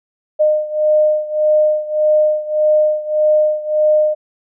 sine beating tone pair, 610 / 611.7 Hz, D#5 / D#5, -34 / -30 cents, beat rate 1.7 Hz, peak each -13 / -16 dBFS, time 0.39-4.15 s, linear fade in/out 20 ms, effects none

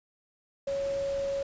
sine tone in noise, 554.4 Hz, C#5, in tune, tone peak -28 dBFS, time 0.67-1.43 s, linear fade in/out 5 ms, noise pink, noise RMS -45 dBFS, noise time 0.67-1.43 s, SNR +14 dB, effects resampled to 16000 Hz

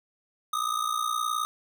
square ring-modulated tone, 1236 Hz, D#6, 12 cents flat, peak -24 dBFS, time 0.53-1.45 s, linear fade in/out 0 ms, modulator 29.6 Hz, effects none

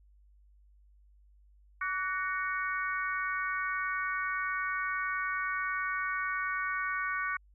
harmonic tone with a mistuned harmonic, 370.9 Hz, F#4, 4 cents sharp, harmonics 3 / 4 / 5 / 6, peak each -35 / -34 / -38 / -39 dBFS, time 1.81-7.37 s, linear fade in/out 5 ms, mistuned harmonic 3, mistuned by +46 cents, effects added 50 Hz sine -58 dBFS peak until 7.54 s

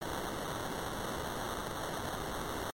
violet noise with sample-and-hold, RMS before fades -38 dBFS, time 0.01-2.71 s, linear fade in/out 10 ms, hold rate 2450 Hz, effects MP3 64 kbps

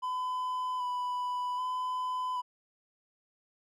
triangle tone with vibrato, 1000 Hz, B5, 21 cents sharp, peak -29 dBFS, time 0.02-2.42 s, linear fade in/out 20 ms, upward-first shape square, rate 0.64 Hz, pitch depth 16 cents each way, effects none

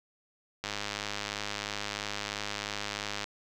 click train, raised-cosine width 0.2 ms, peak -16 dBFS, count 269, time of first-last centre 0.64-3.242 s, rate 103 Hz, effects none

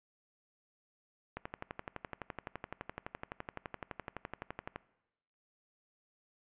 click train, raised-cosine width 0.5 ms, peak -24 dBFS, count 41, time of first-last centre 1.37-4.76 s, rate 11.8 Hz, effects noise-tail reverb RT60 0.9 s tail -20 dB re dry + resampled to 8000 Hz

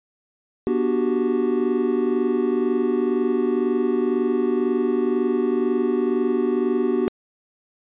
triangle chord, G major seventh, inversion first, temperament equal with one note detuned, 243 / 293.7 / 370 / 392 Hz, B3 / D4 / F#4 / G4, -28 / 0 / 0 / 0 cents, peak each -22 / -25 / -20 / -23 dBFS, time 0.67-7.08 s, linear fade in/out 0 ms, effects resampled to 8000 Hz

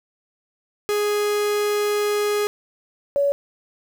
45% pulse / sine tone pair in turn, 415.3 / 565.1 Hz, G#4 / C#5, 0 / +33 cents, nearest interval perfect fourth, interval 533 cents, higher second, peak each -19 / -16 dBFS, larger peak second, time 0.89-2.47 / 3.16-3.32 s, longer first, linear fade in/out 0 ms, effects 8-bit

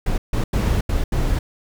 brown noise bursts at uneven times, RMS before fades -19 dBFS, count 5, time 0.06-0.18 / 0.33-0.44 / 0.53-0.81 / 0.89-1.04 / 1.12-1.39 s, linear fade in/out 5 ms, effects none

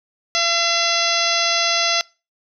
harmonic tone with a mistuned harmonic, 679 Hz, F5, 49 cents flat, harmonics 1 / 2 / 3 / 4 / 5 / 6 / 7 / 8 / 9, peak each -25 / -25 / -25 / -25 / -25 / -25 / -25 / -25 / -25 dBFS, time 0.35-2.01 s, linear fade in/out 0 ms, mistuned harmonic 8, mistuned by -56 cents, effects noise-tail reverb RT60 0.3 s tail -24 dB re dry

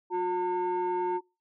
sine tone pair together, 358.9 / 904.4 Hz, F4 / A5, +47 / +47 cents, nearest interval octave + major third, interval 1600 cents, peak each -27 dBFS, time 0.1-1.21 s, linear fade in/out 50 ms, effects noise-tail reverb RT60 0.3 s tail -26 dB re dry + tanh soft clip ceiling -23 dBFS

